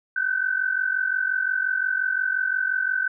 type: tone pair together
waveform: sine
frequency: 1500 / 1545.7 Hz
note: F#6 / G6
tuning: +23 / -25 cents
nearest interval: minor second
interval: 52 cents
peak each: -24 dBFS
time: 0.16-3.08 s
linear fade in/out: 5 ms
effects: none